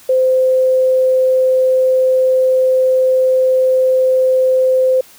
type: tone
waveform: sine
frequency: 517 Hz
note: C5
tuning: 21 cents flat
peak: -9 dBFS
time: 0.09-5.01 s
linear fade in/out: 5 ms
effects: white hiss -43 dBFS RMS until 5.18 s